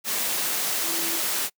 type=tone in noise; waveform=sine; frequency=332.4 Hz; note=E4; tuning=15 cents sharp; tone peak=-35 dBFS; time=0.83-1.21 s; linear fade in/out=50 ms; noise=white; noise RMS=-26 dBFS; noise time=0.04-1.5 s; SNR=-12 dB; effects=noise-tail reverb RT60 0.1 s tail -26 dB re dry + high-pass 200 Hz 12 dB/octave